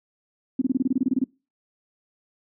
sine tone bursts, 261.6 Hz, C4, in tune, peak -17 dBFS, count 13, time 0.59-1.241 s, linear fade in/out 5 ms, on 27 ms, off 25 ms, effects noise-tail reverb RT60 0.3 s tail -24 dB re dry

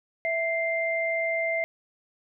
sine tone pair together, 659.3 / 2093 Hz, E5 / C7, 0 / 0 cents, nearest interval octave + minor sixth, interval 2000 cents, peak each -27 dBFS, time 0.25-1.64 s, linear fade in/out 0 ms, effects none

